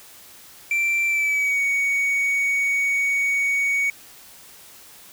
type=tone with pitch glide; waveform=triangle; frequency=2348 to 2238 Hz; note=D7 to C#7; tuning=-1 to +16 cents; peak=-17 dBFS; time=0.71-3.9 s; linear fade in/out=2 ms; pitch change=-83 cents; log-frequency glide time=1.07-1.6 s; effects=white hiss -46 dBFS RMS until 5.12 s